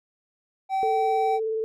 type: tone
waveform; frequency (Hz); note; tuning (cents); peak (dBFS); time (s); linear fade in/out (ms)
triangle; 770; G5; -31; -20; 0.69-1.4; 50
type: tone with vibrato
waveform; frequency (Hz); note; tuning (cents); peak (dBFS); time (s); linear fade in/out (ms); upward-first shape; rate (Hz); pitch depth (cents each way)
sine; 441.8; A4; +7; -24; 0.83-1.64; 0; sine; 19; 20
effects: none